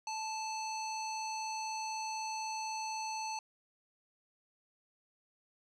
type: tone with low-pass filter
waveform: square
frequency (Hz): 876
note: A5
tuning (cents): -8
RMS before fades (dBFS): -39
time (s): 0.07-3.39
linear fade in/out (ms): 2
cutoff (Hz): 5800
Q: 3.5
effects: none